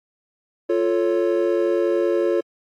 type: chord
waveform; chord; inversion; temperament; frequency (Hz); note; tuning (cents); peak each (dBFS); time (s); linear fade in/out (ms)
triangle; F augmented; none; equal; 349.2 / 440 / 554.4; F4 / A4 / C#5; 0 / 0 / 0; -18 / -21 / -21; 0.69-2.41; 10
effects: AAC 64 kbps